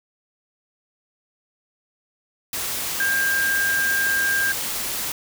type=tone in noise; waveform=sine; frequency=1600 Hz; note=G6; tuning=35 cents sharp; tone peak=-19 dBFS; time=3-4.52 s; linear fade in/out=2 ms; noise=white; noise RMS=-27 dBFS; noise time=2.53-5.12 s; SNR=+5 dB; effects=none